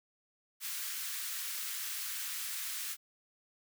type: high-pass noise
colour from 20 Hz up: white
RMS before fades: -39 dBFS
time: 0.6-2.97 s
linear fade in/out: 50 ms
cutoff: 1300 Hz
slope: 24 dB/octave
effects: none